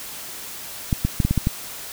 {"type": "clicks", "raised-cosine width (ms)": 5, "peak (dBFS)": -6, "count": 7, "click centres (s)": [0.928, 1.05, 1.202, 1.25, 1.31, 1.377, 1.471], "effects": ["white hiss -35 dBFS RMS until 1.92 s"]}